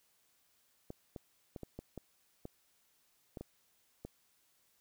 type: clicks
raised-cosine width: 2 ms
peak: -30 dBFS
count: 10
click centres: 0.904 / 1.162 / 1.562 / 1.633 / 1.79 / 1.977 / 2.454 / 3.372 / 3.41 / 4.05 s
effects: white hiss -73 dBFS RMS until 4.8 s